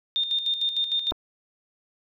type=tone with tremolo; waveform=sine; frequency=3636 Hz; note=A#7; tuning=44 cents flat; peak=-21 dBFS; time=0.16-1.11 s; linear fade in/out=0 ms; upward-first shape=square; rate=6.6 Hz; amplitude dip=60%
type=clicks; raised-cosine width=1 ms; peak=-19 dBFS; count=2; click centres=1.119 / 1.122 s
effects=none